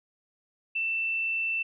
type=tone; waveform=sine; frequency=2671 Hz; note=E7; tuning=22 cents sharp; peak=-26 dBFS; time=0.75-1.63 s; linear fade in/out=10 ms; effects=none